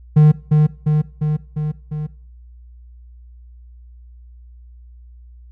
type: tone with echo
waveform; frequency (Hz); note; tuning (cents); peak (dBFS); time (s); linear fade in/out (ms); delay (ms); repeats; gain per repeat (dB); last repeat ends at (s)
triangle; 152; D#3; -40; -4; 0.16-0.32; 10; 350; 5; -3; 2.07
effects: noise-tail reverb RT60 0.5 s tail -20 dB re dry + added 60 Hz sine -39 dBFS peak until 5.51 s